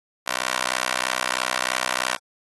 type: tone with high-pass filter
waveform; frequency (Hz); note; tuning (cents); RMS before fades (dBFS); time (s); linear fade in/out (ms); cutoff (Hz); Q
15% pulse; 63.1; B1; +38; -26; 0.26-2.17; 20; 1000; 0.83
effects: AAC 32 kbps